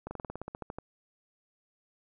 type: slowing click train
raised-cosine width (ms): 1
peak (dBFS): -24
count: 13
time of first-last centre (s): 0.07-0.786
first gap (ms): 40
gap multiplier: 1.07
effects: none